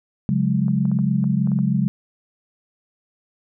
sine chord, C# suspended fourth, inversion none, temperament equal with one note detuned, 138.59 / 181.09 / 207.7 Hz, C#3 / F#3 / G#3, 0 / -37 / 0 cents, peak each -21 dBFS, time 0.29-1.88 s, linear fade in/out 0 ms
clicks, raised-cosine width 1 ms, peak -26 dBFS, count 8, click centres 0.682 / 0.854 / 0.916 / 0.989 / 1.241 / 1.473 / 1.518 / 1.589 s
effects none

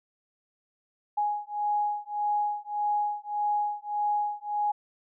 sine beating tone pair, 830.6 / 832.3 Hz, G#5 / G#5, 0 / +4 cents, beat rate 1.7 Hz, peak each -29 dBFS, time 1.17-4.72 s, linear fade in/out 10 ms, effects none

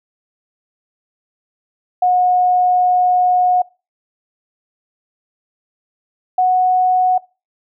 sine tone pair in turn, 726 / 736.6 Hz, F#5 / F#5, -33 / -8 cents, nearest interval unison, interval 25 cents, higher second, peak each -10 dBFS, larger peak neither, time 2.02-3.62 / 6.38-7.18 s, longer first, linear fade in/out 5 ms, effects noise-tail reverb RT60 0.3 s tail -23 dB re dry

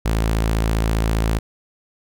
sawtooth tone, 55 Hz, A1, in tune, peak -13 dBFS, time 0.05-1.39 s, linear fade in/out 10 ms, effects none

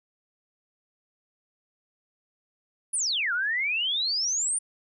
sine exponential two-way sweep, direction down then up, 10548 to 1377 to 9340 Hz, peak -24 dBFS, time 2.93-4.59 s, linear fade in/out 10 ms, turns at 3.33 s, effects none

